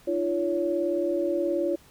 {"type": "tone cluster", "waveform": "sine", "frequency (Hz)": [305.6, 344.4, 563], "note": ["D#4", "F4", "C#5"], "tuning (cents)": [-31, -24, 27], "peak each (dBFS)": [-32, -26, -27], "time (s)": [0.07, 1.76], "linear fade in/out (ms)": 10, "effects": ["pink hiss -56 dBFS RMS until 1.9 s"]}